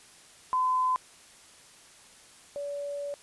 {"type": "tone pair in turn", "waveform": "sine", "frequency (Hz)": [1019, 571.9], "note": ["C6", "D5"], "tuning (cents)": [-46, -46], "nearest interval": "minor seventh", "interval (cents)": 1000, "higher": "first", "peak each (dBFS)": [-23, -32], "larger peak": "first", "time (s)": [[0.53, 0.96], [2.56, 3.14]], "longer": "second", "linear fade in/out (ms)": 0, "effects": ["white hiss -54 dBFS RMS until 3.22 s", "resampled to 24000 Hz"]}